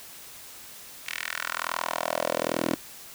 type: tone with high-pass filter sweep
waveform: 10% pulse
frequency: 41.2 Hz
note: E1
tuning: in tune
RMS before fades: -30 dBFS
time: 1.06-2.76 s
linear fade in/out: 10 ms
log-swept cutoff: 2300 to 310 Hz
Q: 2.4
effects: white hiss -45 dBFS RMS until 3.14 s

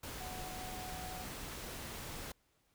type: tone in noise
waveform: sine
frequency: 739 Hz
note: F#5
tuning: 2 cents flat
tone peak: -47 dBFS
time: 0.2-1.24 s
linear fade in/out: 5 ms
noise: pink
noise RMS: -45 dBFS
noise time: 0.03-2.32 s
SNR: -5 dB
effects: pink hiss -75 dBFS RMS until 2.74 s

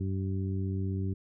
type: harmonic tone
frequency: 95.8 Hz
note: G2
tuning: 39 cents flat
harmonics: 1 / 2 / 3 / 4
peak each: -30 / -36 / -40 / -42 dBFS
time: 0-1.14 s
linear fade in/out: 10 ms
effects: none

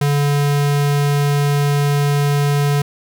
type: tone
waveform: square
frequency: 143.8 Hz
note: D3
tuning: 36 cents flat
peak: -14 dBFS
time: 0.01-2.82 s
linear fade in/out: 5 ms
effects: none

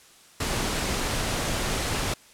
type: noise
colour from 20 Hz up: pink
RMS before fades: -27 dBFS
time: 0.4-2.14 s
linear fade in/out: 5 ms
effects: white hiss -53 dBFS RMS until 2.33 s + low-pass 10000 Hz 12 dB/octave

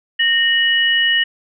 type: tone pair together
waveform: sine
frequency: 1845.8 / 2930 Hz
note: A#6 / F#7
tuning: -18 / -18 cents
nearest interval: minor sixth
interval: 800 cents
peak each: -15 dBFS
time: 0.19-1.24 s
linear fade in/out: 10 ms
effects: none

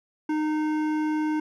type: tone with hard clipping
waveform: triangle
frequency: 307.3 Hz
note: D#4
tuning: 21 cents flat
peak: -25 dBFS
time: 0.29-1.4 s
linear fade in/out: 5 ms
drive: 16 dB
effects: none

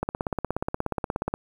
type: click train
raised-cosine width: 1 ms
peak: -12 dBFS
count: 23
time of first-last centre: 0.03-1.34 s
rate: 16.8 Hz
effects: 8-bit

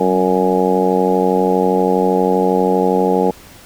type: harmonic tone with a mistuned harmonic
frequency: 92.5 Hz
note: F#2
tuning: in tune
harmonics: 2 / 3 / 4 / 5 / 6 / 7 / 8 / 9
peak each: -19 / -21 / -20 / -16 / -23 / -25 / -26 / -19 dBFS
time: 0-3.31 s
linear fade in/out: 5 ms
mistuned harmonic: 2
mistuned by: +29 cents
effects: pink hiss -41 dBFS RMS until 3.65 s

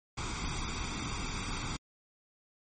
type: noise with comb filter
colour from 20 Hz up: pink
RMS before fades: -36 dBFS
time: 0.17-1.77 s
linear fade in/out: 10 ms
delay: 0.85 ms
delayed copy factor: +0.7
effects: MP3 32 kbps

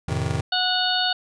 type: chord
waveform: square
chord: F dominant seventh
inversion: none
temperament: just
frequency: 87.31 / 109.13 / 130.96 / 157.15 Hz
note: F2 / A2 / C3 / Eb3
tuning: 0 / -14 / +2 / +18 cents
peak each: -29 dBFS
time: 0.08-0.41 s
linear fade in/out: 5 ms
type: harmonic tone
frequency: 734 Hz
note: F#5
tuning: 14 cents flat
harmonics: 1 / 2 / 4 / 5 / 6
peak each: -26 / -26 / -26 / -26 / -26 dBFS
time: 0.52-1.13 s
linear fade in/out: 5 ms
effects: resampled to 22050 Hz

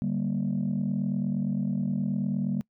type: chord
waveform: sine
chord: G minor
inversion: second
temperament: just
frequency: 147 / 196 / 235.2 Hz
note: D3 / G3 / Bb3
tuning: +2 / 0 / +16 cents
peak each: -30 / -27 / -29 dBFS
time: 0.02-2.61 s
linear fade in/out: 0 ms
effects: noise-tail reverb RT60 0.1 s tail -25 dB re dry + tanh soft clip ceiling -20 dBFS

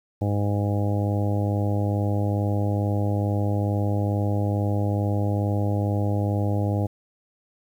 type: harmonic tone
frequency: 102.3 Hz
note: G#2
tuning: 26 cents flat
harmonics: 1 / 2 / 3 / 4 / 5 / 6 / 7 / 8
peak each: -22 / -30 / -30 / -37 / -33 / -35 / -38 / -37 dBFS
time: 0.21-6.87 s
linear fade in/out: 10 ms
effects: 9-bit

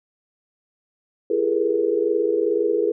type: tone cluster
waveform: sine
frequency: 337.9 / 401.5 / 423.6 / 480.1 Hz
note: E4 / G4 / G#4 / B4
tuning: +43 / +41 / +34 / -49 cents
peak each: -25 / -26 / -21 / -23 dBFS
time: 1.3-2.92 s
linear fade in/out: 5 ms
effects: none

